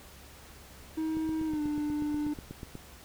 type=tone with pitch glide; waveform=triangle; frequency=316.9 to 297.4 Hz; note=D#4 to D4; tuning=+32 to +22 cents; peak=-27 dBFS; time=0.97-2.34 s; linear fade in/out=10 ms; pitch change=-110 cents; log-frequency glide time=1.45-1.62 s
type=click train; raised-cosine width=3 ms; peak=-27 dBFS; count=14; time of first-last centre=1.17-2.753 s; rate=8.21 Hz
effects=added 70 Hz sine -55 dBFS peak until 3.04 s + pink hiss -52 dBFS RMS until 3.04 s